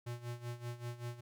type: tone with tremolo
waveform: square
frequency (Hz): 120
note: B2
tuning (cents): -49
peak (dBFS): -39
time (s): 0.06-1.21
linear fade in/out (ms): 10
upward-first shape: sine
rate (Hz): 5.2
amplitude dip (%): 80
effects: none